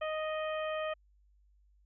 harmonic tone, 622.3 Hz, D#5, in tune, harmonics 1 / 2 / 3 / 4 / 5, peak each -34 / -40 / -44 / -46 / -48 dBFS, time 0.01-0.94 s, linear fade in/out 10 ms, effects added 50 Hz sine -63 dBFS peak until 1.85 s

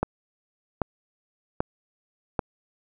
click train, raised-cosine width 1 ms, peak -9 dBFS, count 4, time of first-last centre 0.03-2.392 s, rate 1.27 Hz, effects none

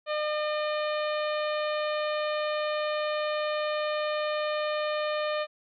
harmonic tone, 605 Hz, D#5, 49 cents flat, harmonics 1 / 2 / 3 / 4 / 5 / 6 / 7, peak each -28 / -34 / -38 / -40 / -42 / -44 / -45 dBFS, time 0.06-5.47 s, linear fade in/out 50 ms, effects none

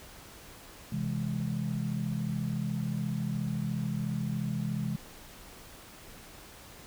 sine chord, C augmented, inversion none, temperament equal, 130.81 / 164.81 / 207.7 Hz, C3 / E3 / G#3, 0 / 0 / 0 cents, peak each -34 dBFS, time 0.92-4.96 s, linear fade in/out 5 ms, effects pink hiss -50 dBFS RMS until 6.86 s

